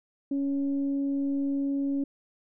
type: tone with frequency modulation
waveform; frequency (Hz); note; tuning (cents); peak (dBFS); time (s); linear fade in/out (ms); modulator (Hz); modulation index
sine; 278.3; C#4; +7; -25; 0.31-2.04; 5; 279; 0.27
effects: none